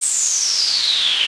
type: noise with band-pass filter sweep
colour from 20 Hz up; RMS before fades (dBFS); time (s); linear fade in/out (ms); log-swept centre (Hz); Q
pink; -18; 0.01-1.27; 20; 8300 to 2900; 9.8
effects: resampled to 22050 Hz